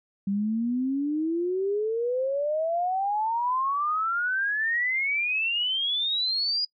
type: exponential sweep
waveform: sine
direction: up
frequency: 194.4 to 4930 Hz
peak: -23 dBFS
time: 0.27-6.65 s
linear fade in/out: 5 ms
effects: noise-tail reverb RT60 0.1 s tail -22 dB re dry + MP3 64 kbps